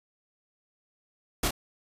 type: noise with echo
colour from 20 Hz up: pink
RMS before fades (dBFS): -26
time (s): 1.43-1.48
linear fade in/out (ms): 5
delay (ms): 29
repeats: 1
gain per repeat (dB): -4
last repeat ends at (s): 1.509
effects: resampled to 32000 Hz